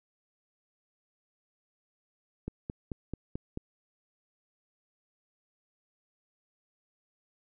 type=click train; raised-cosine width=3 ms; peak=-22 dBFS; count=6; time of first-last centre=2.48-3.574 s; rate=4.57 Hz; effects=none